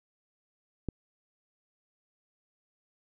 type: click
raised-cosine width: 3 ms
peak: -19 dBFS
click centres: 0.887 s
effects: none